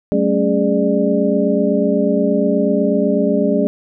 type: tone cluster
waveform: sine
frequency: 191.1 / 219.3 / 278.6 / 414.1 / 595 Hz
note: G3 / A3 / C#4 / G#4 / D5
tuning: -44 / -6 / +9 / -5 / +22 cents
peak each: -19 dBFS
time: 0.12-3.67 s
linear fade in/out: 0 ms
effects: none